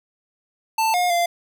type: tone with pitch steps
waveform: square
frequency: 887 / 715 / 692 Hz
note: A5 / F5 / F5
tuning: +14 / +41 / -16 cents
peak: -18 dBFS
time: 0.78-1.26 s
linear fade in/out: 5 ms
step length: 160 ms
effects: none